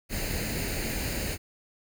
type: noise with comb filter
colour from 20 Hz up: pink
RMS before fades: -31 dBFS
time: 0.09-1.38 s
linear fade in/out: 50 ms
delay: 0.44 ms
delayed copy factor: +0.65
effects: none